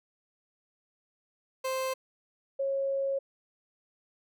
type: tone pair in turn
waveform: 30% pulse / sine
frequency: 523.3 / 546.6 Hz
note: C5 / C#5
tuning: 0 / -24 cents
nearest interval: minor second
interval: 76 cents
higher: second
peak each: -27 dBFS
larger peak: neither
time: 1.64-1.94 / 2.59-3.19 s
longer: second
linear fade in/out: 10 ms
effects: none